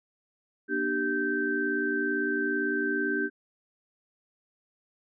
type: tone cluster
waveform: sine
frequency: 240.7 / 298.5 / 389.7 / 1555 Hz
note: B3 / D4 / G4 / G6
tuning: -44 / +28 / -10 / -14 cents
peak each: -35 / -31 / -31 / -29 dBFS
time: 0.68-3.3 s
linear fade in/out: 50 ms
effects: none